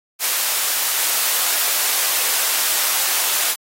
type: high-pass noise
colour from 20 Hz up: white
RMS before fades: -19 dBFS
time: 0.19-3.56 s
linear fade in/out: 50 ms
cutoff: 630 Hz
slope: 12 dB/octave
effects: AAC 48 kbps